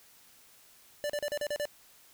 square tone bursts, 587 Hz, D5, 1 cent flat, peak -31 dBFS, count 7, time 1.04-1.654 s, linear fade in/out 0 ms, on 56 ms, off 37 ms, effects white hiss -59 dBFS RMS until 2.13 s

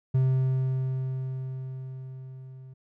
triangle tone with level ramp, 130.81 Hz, C3, in tune, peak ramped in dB -17 to -41 dBFS, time 0.14-2.74 s, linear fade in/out 10 ms, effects none

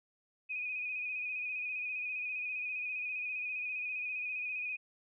sine tone with vibrato, 2489 Hz, D#7, in tune, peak -35 dBFS, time 0.49-4.77 s, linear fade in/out 20 ms, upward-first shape square, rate 15 Hz, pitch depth 28 cents each way, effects none

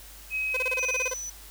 sine tone with pitch glide, 2543 to 2509 Hz, D#7 to D#7, +37 to +14 cents, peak -26 dBFS, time 0.3-1.11 s, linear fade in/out 50 ms, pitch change -23 cents, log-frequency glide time 0.74-0.82 s
sawtooth tone bursts, 511 Hz, C5, 41 cents flat, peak -25 dBFS, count 11, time 0.54-1.139 s, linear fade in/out 5 ms, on 29 ms, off 28 ms
sine tone, 5970 Hz, F#8, 15 cents sharp, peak -33 dBFS, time 0.78-1.3 s, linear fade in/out 5 ms
effects added 50 Hz sine -48 dBFS peak until 1.5 s + white hiss -48 dBFS RMS until 1.5 s

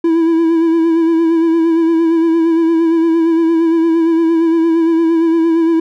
triangle tone with vibrato, 329.6 Hz, E4, in tune, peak -7 dBFS, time 0.04-5.8 s, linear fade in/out 5 ms, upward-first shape sine, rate 8.7 Hz, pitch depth 37 cents each way, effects none

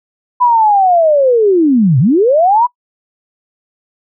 sine linear two-way sweep, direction down then up, 1001 to 118.5 to 1001 Hz, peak -6 dBFS, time 0.4-2.67 s, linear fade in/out 20 ms, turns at 1.99 s, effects noise-tail reverb RT60 0.1 s tail -23 dB re dry

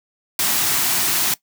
white band-stop noise, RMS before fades -19 dBFS, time 0.39-1.34 s, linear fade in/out 2 ms, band 430 to 610 Hz, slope 96 dB/octave, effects noise-tail reverb RT60 0.1 s tail -19 dB re dry + high-pass 100 Hz 12 dB/octave

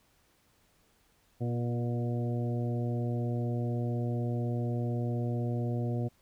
harmonic tone with a mistuned harmonic, 120 Hz, B2, 49 cents flat, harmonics 1 / 2 / 3 / 4 / 5 / 6, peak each -30 / -36 / -40 / -42 / -44 / -46 dBFS, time 1.4-6.09 s, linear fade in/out 20 ms, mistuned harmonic 3, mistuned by -20 cents, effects pink hiss -68 dBFS RMS until 6.21 s

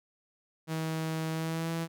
sawtooth tone with pitch glide, 160 to 165.26 Hz, D#3 to E3, +49 to +5 cents, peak -27 dBFS, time 0.67-1.88 s, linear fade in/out 50 ms, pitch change +56 cents, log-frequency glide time 1.31-1.72 s, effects none

